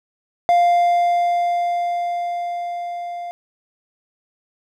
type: tone with level ramp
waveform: triangle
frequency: 698.5 Hz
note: F5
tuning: in tune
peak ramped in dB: -9 to -25 dBFS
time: 0.49-3.31 s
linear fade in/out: 0 ms
effects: none